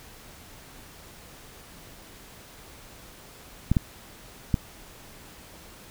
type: clicks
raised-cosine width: 5 ms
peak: -8 dBFS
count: 3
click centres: 3.716 / 3.768 / 4.542 s
effects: pink hiss -48 dBFS RMS until 5.9 s